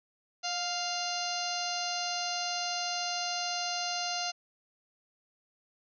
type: harmonic tone with a mistuned harmonic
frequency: 698.5 Hz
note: F5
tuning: in tune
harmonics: 1 / 2 / 3 / 4 / 5 / 6 / 7 / 8 / 9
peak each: -36 / -41 / -46 / -39 / -46 / -38 / -39 / -44 / -41 dBFS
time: 0.43-4.32 s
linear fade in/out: 20 ms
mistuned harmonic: 1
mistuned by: +28 cents
effects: none